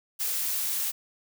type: noise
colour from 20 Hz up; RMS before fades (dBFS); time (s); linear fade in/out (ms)
blue; -29; 0.19-0.92; 20
effects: none